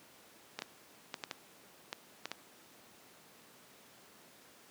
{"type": "clicks", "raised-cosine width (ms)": 0.2, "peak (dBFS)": -20, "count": 8, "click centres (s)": [0.59, 0.621, 1.142, 1.238, 1.312, 1.929, 2.256, 2.316], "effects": ["pink hiss -59 dBFS RMS until 4.7 s", "high-pass 200 Hz 12 dB/octave"]}